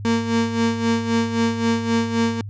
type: tone with tremolo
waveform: 35% pulse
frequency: 230 Hz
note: A#3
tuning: 23 cents flat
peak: -14 dBFS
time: 0.05-2.41 s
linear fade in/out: 0 ms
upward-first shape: sine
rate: 3.8 Hz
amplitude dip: 65%
effects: added 102 Hz sine -29 dBFS peak until 2.49 s + resampled to 16000 Hz